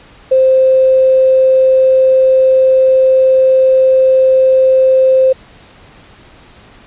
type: tone with tanh clipping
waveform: triangle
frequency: 523.3 Hz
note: C5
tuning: in tune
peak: -5 dBFS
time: 0.31-5.33 s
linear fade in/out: 10 ms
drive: 3 dB
effects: pink hiss -41 dBFS RMS until 6.86 s + resampled to 8000 Hz